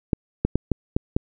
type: clicks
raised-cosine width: 3 ms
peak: -6 dBFS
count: 6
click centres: 0.132 / 0.45 / 0.556 / 0.717 / 0.965 / 1.165 s
effects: none